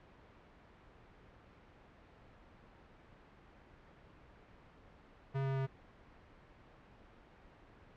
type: tone with pitch steps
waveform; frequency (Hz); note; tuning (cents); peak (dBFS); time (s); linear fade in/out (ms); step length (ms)
square; 135.9 / 135.04 / 134.18; C#3 / C#3 / C3; -34 / -45 / +44; -34; 5.34-5.67; 20; 110
effects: pink hiss -60 dBFS RMS until 7.96 s + low-pass 2000 Hz 12 dB/octave